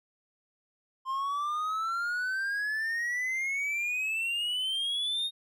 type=exponential sweep; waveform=triangle; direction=up; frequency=1046.5 to 3729 Hz; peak=-27 dBFS; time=1.05-5.31 s; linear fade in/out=50 ms; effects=none